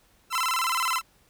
sawtooth tone with vibrato, 1168 Hz, D6, 10 cents flat, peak -20 dBFS, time 0.3-1.02 s, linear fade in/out 50 ms, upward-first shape square, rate 19 Hz, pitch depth 230 cents each way, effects pink hiss -62 dBFS RMS until 1.29 s

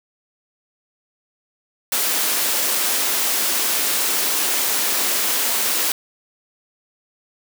white high-pass noise, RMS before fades -20 dBFS, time 1.92-5.92 s, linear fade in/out 2 ms, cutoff 230 Hz, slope 24 dB/octave, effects none

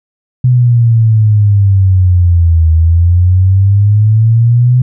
sine exponential two-way sweep, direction down then up, 126.8 to 79.9 to 126.8 Hz, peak -4 dBFS, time 0.44-4.82 s, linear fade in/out 5 ms, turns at 2.71 s, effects none

